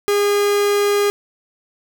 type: tone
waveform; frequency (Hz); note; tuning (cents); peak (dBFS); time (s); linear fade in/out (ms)
45% pulse; 408.3; G#4; -29; -14; 0.08-1.1; 0
effects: none